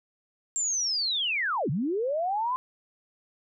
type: linear two-way sweep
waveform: sine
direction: down then up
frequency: 7459 to 121.9 to 1045 Hz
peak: -25 dBFS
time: 0.56-2.56 s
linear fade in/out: 0 ms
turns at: 1.7 s
effects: none